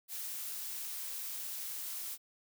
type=noise; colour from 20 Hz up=blue; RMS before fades=-41 dBFS; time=0.08-2.18 s; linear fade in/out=50 ms; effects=none